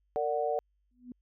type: chord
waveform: sine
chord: Bb augmented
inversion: none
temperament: equal with one note detuned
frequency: 458.2 / 587.3 / 740 Hz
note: Bb4 / D5 / F#5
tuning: -30 / 0 / 0 cents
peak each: -32 dBFS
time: 0.16-0.59 s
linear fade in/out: 0 ms
type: tone with exponential growth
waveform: sine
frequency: 246.9 Hz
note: B3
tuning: in tune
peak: -37 dBFS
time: 0.91-1.12 s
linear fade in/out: 2 ms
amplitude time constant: 45 ms
effects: added 50 Hz sine -70 dBFS peak until 1.21 s